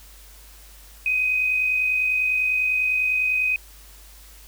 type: tone pair together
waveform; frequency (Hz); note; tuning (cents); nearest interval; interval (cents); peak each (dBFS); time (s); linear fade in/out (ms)
sine; 2460 / 2510; D#7 / D#7; -20 / +15; unison; 35; -31 / -19; 1.06-3.56; 2
effects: added 50 Hz sine -46 dBFS peak until 4.47 s + white hiss -49 dBFS RMS until 4.47 s